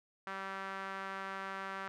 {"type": "tone with band-pass filter", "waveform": "sawtooth", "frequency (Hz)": 193.3, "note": "G3", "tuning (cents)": -24, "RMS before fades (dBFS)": -42, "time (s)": [0.27, 1.88], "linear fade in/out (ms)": 0, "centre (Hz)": 1400, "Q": 2, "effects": []}